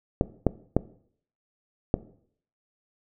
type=clicks; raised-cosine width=2 ms; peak=-6 dBFS; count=4; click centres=0.211 / 0.467 / 0.766 / 1.941 s; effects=noise-tail reverb RT60 0.6 s tail -18 dB re dry